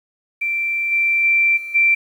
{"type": "tone with level steps", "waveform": "sine", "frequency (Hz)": 2349, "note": "D7", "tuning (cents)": 0, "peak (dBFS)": [-18, -14, -12, -27, -11], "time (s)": [0.41, 1.95], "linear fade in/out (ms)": 10, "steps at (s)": [0.91, 1.23, 1.56, 1.74], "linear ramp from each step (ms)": 20, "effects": ["8-bit"]}